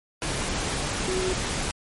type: tone in noise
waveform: sine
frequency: 371.5 Hz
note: F#4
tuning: 7 cents sharp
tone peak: -25 dBFS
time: 1.08-1.33 s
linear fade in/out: 0 ms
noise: pink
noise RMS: -28 dBFS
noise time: 0.22-1.71 s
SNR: 0 dB
effects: MP3 48 kbps